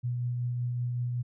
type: tone with tremolo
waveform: sine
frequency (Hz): 122.2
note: B2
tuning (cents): -18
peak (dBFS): -27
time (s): 0.03-1.23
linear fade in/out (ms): 20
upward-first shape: triangle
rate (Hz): 5.3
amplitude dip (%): 25
effects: none

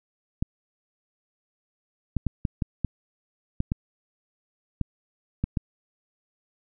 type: clicks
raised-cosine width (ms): 5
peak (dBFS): -12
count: 11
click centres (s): 0.425 / 2.167 / 2.267 / 2.452 / 2.622 / 2.847 / 3.604 / 3.719 / 4.813 / 5.44 / 5.572
effects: none

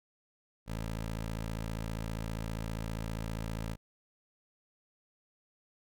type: tone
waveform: 15% pulse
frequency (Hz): 55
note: A1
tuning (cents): 0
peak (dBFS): -29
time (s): 0.66-3.77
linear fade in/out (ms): 50
effects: none

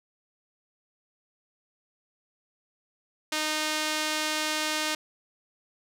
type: tone with band-pass filter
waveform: sawtooth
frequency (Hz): 308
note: D#4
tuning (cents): -17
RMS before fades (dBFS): -29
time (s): 3.32-4.95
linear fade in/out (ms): 5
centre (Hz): 4400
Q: 0.58
effects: none

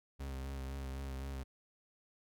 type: tone with vibrato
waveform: 40% pulse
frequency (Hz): 67.2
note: C2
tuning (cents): +47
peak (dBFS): -39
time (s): 0.19-1.44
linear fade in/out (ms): 20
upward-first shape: sine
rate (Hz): 3.9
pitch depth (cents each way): 32
effects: none

